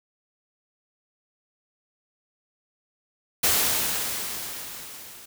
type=noise with level ramp; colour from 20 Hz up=white; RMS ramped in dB=-20 to -45 dBFS; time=3.43-5.26 s; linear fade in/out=10 ms; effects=none